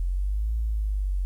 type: linear two-way sweep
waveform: sine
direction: up then down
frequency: 42.75 to 56 to 45.5 Hz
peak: -23 dBFS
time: 0-1.25 s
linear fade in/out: 0 ms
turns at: 0.56 s
effects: 10-bit